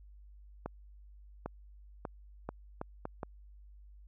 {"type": "accelerating click train", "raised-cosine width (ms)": 1, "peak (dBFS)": -23, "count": 7, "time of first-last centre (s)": [0.66, 3.232], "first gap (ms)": 800, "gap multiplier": 0.74, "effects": ["added 50 Hz sine -52 dBFS peak until 4.07 s"]}